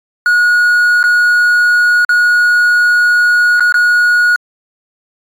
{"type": "tone with dropouts", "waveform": "triangle", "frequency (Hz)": 1450, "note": "F#6", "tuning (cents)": -35, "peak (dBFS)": -5, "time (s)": [0.26, 4.36], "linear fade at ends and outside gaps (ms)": 1, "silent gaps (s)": [[1.029, 1.039], [2.048, 2.092], [3.597, 3.606], [3.723, 3.742]], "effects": ["AAC 64 kbps"]}